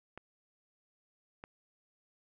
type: clicks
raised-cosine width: 0.5 ms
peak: -30 dBFS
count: 2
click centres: 0.176 / 1.439 s
effects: none